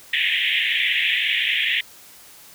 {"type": "band-pass noise", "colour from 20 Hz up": "pink", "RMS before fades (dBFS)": -21, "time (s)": [0.13, 1.81], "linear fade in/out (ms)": 5, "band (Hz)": [1800, 3500], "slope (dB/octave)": 96, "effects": ["white hiss -46 dBFS RMS until 2.54 s"]}